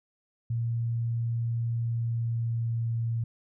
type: tone with pitch glide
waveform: sine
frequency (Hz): 116.54 to 115.4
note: A#2 to A#2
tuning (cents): 0 to -17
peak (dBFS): -26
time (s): 0.5-3.24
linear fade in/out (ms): 5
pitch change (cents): -17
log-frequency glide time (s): 1.79-2.93
effects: none